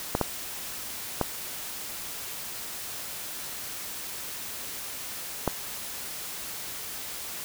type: clicks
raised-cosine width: 1 ms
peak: -9 dBFS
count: 4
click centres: 0.151 / 0.213 / 1.213 / 5.477 s
effects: white hiss -37 dBFS RMS until 7.44 s